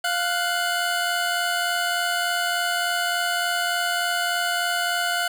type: tone pair together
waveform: 25% pulse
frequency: 701 / 1485.4 Hz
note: F5 / F#6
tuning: +6 / +6 cents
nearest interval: octave + minor second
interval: 1300 cents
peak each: -21 dBFS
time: 0.04-5.28 s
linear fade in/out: 5 ms
effects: none